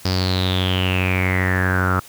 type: tone with low-pass filter sweep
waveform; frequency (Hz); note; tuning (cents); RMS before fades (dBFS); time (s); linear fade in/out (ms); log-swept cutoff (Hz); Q
sawtooth; 92.5; F#2; 0; -19; 0.05-2; 5; 5000 to 1300; 9.9
effects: white hiss -43 dBFS RMS until 2.08 s